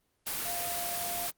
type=tone in noise; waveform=sine; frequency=698.5 Hz; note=F5; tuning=in tune; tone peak=-37 dBFS; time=0.45-1.28 s; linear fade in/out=10 ms; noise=white; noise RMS=-34 dBFS; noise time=0.26-1.31 s; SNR=-6 dB; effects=pink hiss -75 dBFS RMS until 1.37 s + Opus 24 kbps